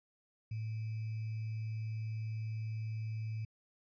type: tone with sample-and-hold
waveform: sine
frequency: 110 Hz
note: A2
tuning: in tune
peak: -36 dBFS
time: 0.51-3.45 s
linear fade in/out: 5 ms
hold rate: 2450 Hz
effects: resampled to 11025 Hz